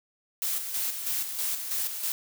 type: noise with tremolo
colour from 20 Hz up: blue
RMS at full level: -29 dBFS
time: 0.42-2.12 s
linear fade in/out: 0 ms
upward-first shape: square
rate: 3.1 Hz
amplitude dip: 50%
effects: none